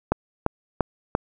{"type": "click train", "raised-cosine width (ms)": 1, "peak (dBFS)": -5, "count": 4, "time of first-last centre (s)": [0.12, 1.151], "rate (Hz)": 2.91, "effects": []}